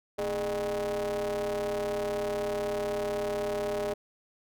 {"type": "ring-modulated tone", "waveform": "45% pulse", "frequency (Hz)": 96, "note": "G2", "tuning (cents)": -36, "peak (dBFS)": -26, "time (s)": [0.18, 3.94], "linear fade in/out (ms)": 10, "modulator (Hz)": 510, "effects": []}